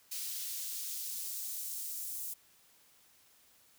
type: noise with high-pass filter sweep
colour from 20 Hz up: white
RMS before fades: -40 dBFS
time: 0.11-2.34 s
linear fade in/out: 10 ms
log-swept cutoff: 3400 to 8300 Hz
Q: 0.77
effects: white hiss -65 dBFS RMS until 3.78 s